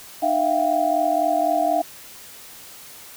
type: tone cluster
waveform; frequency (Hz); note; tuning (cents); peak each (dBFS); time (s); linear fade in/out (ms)
sine; 302.4 / 660 / 704 / 783; D#4 / E5 / F5 / G5; -49 / +2 / +14 / -2; -27 / -22 / -20 / -27; 0.22-1.82; 10
effects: white hiss -42 dBFS RMS until 3.16 s